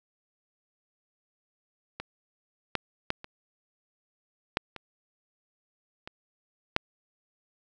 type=clicks; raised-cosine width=0.3 ms; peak=-19 / -10 / -11 / -25 / -8 / -23 / -23 / -6 dBFS; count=8; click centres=2 / 2.753 / 3.104 / 3.244 / 4.571 / 4.763 / 6.075 / 6.764 s; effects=none